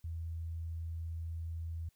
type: tone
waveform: sine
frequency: 82.41 Hz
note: E2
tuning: in tune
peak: -37 dBFS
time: 0.04-1.89 s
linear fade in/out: 5 ms
effects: white hiss -75 dBFS RMS until 1.95 s